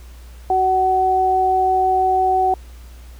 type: tone pair together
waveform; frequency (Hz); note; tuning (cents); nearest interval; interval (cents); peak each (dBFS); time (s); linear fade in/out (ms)
sine; 374.4 / 751; F#4 / F#5; +20 / +26; octave; 1206; -21 / -14; 0.5-2.54; 2
effects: added 60 Hz sine -36 dBFS peak until 3.19 s + pink hiss -49 dBFS RMS until 3.19 s